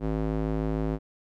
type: tone with band-pass filter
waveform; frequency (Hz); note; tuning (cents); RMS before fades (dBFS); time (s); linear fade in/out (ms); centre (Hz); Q
square; 53.3; G#1; +46; -28; 0-0.99; 50; 310; 0.85
effects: none